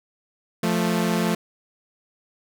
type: tone pair together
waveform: sawtooth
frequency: 174.61 / 220 Hz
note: F3 / A3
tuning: 0 / 0 cents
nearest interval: major third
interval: 400 cents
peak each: -19 dBFS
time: 0.63-1.35 s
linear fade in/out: 5 ms
effects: none